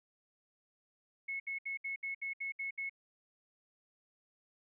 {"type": "tone bursts", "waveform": "sine", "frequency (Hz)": 2189, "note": "C#7", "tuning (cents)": -22, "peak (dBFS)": -36, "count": 9, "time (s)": [1.28, 2.896], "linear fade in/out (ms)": 10, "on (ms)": 120, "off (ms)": 67, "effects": []}